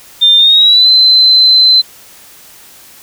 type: tone with pitch glide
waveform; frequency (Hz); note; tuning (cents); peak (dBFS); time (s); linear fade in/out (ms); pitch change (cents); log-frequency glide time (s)
sine; 3600 to 4064; A7 to B7; +39 to +49; -3; 0.21-1.82; 20; +210; 0.37-0.88
effects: white hiss -38 dBFS RMS until 3.02 s